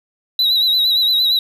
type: tone with vibrato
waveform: triangle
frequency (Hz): 3909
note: B7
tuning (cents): -19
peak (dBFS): -11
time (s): 0.39-1.39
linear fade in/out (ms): 2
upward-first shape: sine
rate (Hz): 8.7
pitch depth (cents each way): 57
effects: none